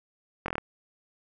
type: slowing click train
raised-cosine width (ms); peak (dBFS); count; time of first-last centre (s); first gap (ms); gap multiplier
0.5; -15; 6; 0.46-0.582; 22; 1.05
effects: none